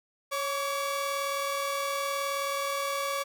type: tone pair together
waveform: sawtooth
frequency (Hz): 554.4 / 1147.9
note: C#5 / D6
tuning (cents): 0 / -40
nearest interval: octave + minor second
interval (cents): 1260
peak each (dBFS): -28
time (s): 0.31-3.24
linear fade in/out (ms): 20
effects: none